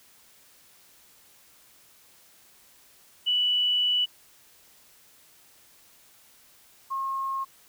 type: tone pair in turn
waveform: sine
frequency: 2960 / 1077.8 Hz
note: F#7 / C#6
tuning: 0 / -49 cents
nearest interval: octave + perfect fourth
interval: 1749 cents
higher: first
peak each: -21 / -27 dBFS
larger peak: first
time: 3.26-4.06 / 6.9-7.45 s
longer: first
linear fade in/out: 20 ms
effects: white hiss -57 dBFS RMS until 7.68 s